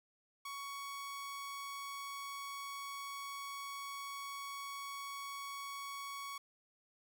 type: tone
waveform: sawtooth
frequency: 1117 Hz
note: C#6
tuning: 13 cents sharp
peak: -39 dBFS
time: 0.45-6.38 s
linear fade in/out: 5 ms
effects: none